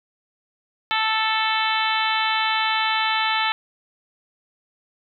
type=harmonic tone; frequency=440 Hz; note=A4; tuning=in tune; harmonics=2 / 3 / 4 / 5 / 6 / 7 / 8 / 9; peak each=-24 / -26 / -27 / -28 / -29 / -29 / -30 / -31 dBFS; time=0.91-3.52 s; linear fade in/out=0 ms; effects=none

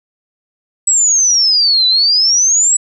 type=exponential two-way sweep; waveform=sine; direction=down then up; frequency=7902 to 3951 to 7902 Hz; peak=-8 dBFS; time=0.87-2.77 s; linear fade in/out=5 ms; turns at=1.87 s; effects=none

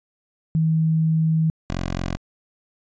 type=tone pair in turn; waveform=sine / 10% pulse; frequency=160 / 44.54 Hz; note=D#3 / F1; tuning=+49 / +35 cents; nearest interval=octave + minor seventh; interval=2214 cents; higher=first; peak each=-16 / -16 dBFS; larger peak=neither; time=0.55-1.5 / 1.7-2.17 s; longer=first; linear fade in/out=0 ms; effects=resampled to 16000 Hz

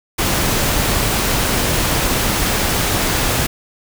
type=noise; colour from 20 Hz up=pink; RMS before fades=-17 dBFS; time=0.18-3.47 s; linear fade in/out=10 ms; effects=none

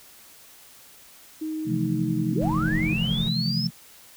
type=tone; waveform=sine; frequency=313.3 Hz; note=D#4; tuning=12 cents sharp; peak=-27 dBFS; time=1.41-2.94 s; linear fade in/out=10 ms
type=chord; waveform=sine; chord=F major seventh; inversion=second; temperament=just; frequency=130.96 / 163.7 / 174.61 / 218.3 Hz; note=C3 / E3 / F3 / A3; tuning=+2 / -12 / 0 / -13 cents; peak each=-29 dBFS; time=1.65-3.71 s; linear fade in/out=50 ms
type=linear sweep; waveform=sine; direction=up; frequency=207.4 to 5330 Hz; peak=-27 dBFS; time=2.32-3.67 s; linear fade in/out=2 ms
type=noise; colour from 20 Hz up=brown; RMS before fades=-34 dBFS; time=2.41-3.29 s; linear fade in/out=5 ms
effects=white hiss -50 dBFS RMS until 4.16 s

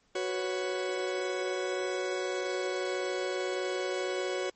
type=chord; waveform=40% pulse; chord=F# suspended fourth; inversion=none; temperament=just; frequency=370 / 493.3 / 555 Hz; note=F#4 / B4 / C#5; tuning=0 / -2 / +2 cents; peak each=-32 / -37 / -35 dBFS; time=0.15-4.5 s; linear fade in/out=5 ms; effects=pink hiss -69 dBFS RMS until 4.55 s + MP3 32 kbps

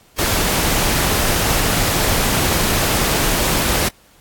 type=noise; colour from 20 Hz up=pink; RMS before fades=-17 dBFS; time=0.18-3.89 s; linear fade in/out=10 ms; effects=pink hiss -51 dBFS RMS until 4.2 s + AAC 64 kbps

